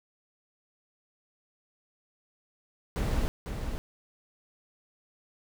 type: noise with echo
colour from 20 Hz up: brown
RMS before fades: -28 dBFS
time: 2.96-3.28 s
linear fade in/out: 0 ms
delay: 500 ms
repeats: 1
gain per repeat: -6 dB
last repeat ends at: 3.78 s
effects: none